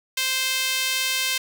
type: tone with high-pass filter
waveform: sawtooth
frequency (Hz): 522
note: C5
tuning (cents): -4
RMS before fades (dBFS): -24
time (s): 0.17-1.38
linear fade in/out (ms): 5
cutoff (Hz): 2700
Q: 1.3
effects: none